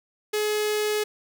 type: tone with notch filter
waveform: sawtooth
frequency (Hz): 423.2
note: G#4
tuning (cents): +33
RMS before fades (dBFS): -25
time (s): 0.33-1.04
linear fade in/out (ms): 10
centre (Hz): 1000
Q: 1.1
effects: 10-bit